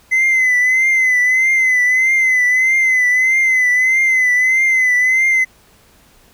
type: tone with vibrato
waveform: triangle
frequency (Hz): 2040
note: C7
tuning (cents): -44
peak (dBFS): -8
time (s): 0.11-5.45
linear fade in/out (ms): 20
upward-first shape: triangle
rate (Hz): 1.6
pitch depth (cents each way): 63
effects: tanh soft clip ceiling -5 dBFS + pink hiss -50 dBFS RMS until 6.33 s